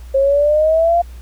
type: exponential sweep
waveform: sine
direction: up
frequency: 535 to 698.5 Hz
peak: -10 dBFS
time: 0.14-1.02 s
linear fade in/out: 10 ms
effects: added 60 Hz sine -31 dBFS peak until 1.21 s + pink hiss -48 dBFS RMS until 1.21 s